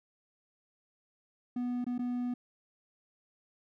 triangle tone with dropouts, 245.6 Hz, B3, 9 cents flat, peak -29 dBFS, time 1.56-2.34 s, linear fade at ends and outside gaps 5 ms, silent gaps 1.844-1.865 / 1.981-1.991 s, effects none

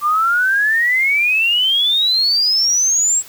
sine exponential sweep, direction up, 1170 to 7740 Hz, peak -12 dBFS, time 0.01-3.23 s, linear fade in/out 50 ms, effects white hiss -40 dBFS RMS until 3.28 s

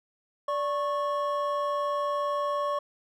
triangle tone pair together, 582.7 / 1100 Hz, D5 / C#6, -14 / -14 cents, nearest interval major seventh, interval 1100 cents, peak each -27 dBFS, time 0.48-2.79 s, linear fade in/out 5 ms, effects none

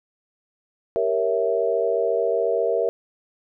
sine chord, G diminished seventh, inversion none, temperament equal, 392 / 466.2 / 554.4 / 659.3 Hz, G4 / Bb4 / Db5 / Fb5, 0 / 0 / 0 / 0 cents, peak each -27 / -22 / -27 / -24 dBFS, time 0.96-2.89 s, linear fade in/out 0 ms, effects none

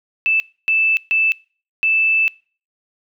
sine tone bursts at uneven times, 2637 Hz, E7, in tune, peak -13 dBFS, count 4, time 0.26-0.4 / 0.68-0.97 / 1.11-1.32 / 1.83-2.28 s, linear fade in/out 0 ms, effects noise-tail reverb RT60 0.4 s tail -24 dB re dry

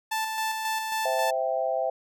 sawtooth tone with tremolo, 880 Hz, A5, in tune, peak -22 dBFS, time 0.11-1.31 s, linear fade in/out 10 ms, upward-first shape square, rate 3.7 Hz, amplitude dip 35%
sine chord, C major, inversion none, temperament equal, 523.3 / 659.3 / 784 Hz, C5 / E5 / G5, 0 / 0 / 0 cents, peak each -29 / -27 / -30 dBFS, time 1.05-1.9 s, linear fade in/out 5 ms
effects none

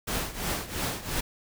pink noise with tremolo, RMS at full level -28 dBFS, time 0.07-1.21 s, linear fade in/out 10 ms, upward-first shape triangle, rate 2.9 Hz, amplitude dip 85%, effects none

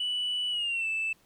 sine tone with pitch glide, 2962 to 2639 Hz, F#7 to E7, +1 to +1 cents, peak -26 dBFS, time 0-1.13 s, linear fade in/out 5 ms, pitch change -200 cents, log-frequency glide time 0.5-0.87 s, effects tanh soft clip ceiling -25 dBFS + pink hiss -64 dBFS RMS until 1.25 s

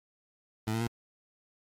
20% pulse tone with pitch steps, 109.3 / 113.09 / 117.01 Hz, A2 / A2 / A#2, -11 / +48 / +7 cents, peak -24 dBFS, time 0.67-0.874 s, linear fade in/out 5 ms, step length 68 ms, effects MP3 64 kbps

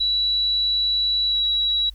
sine tone with pitch glide, 3930 to 3896 Hz, B7 to B7, -9 to -24 cents, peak -18 dBFS, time 0-1.9 s, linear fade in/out 10 ms, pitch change -15 cents, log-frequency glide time 1.26-1.38 s, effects added 50 Hz sine -38 dBFS peak until 1.94 s + white hiss -60 dBFS RMS until 1.94 s

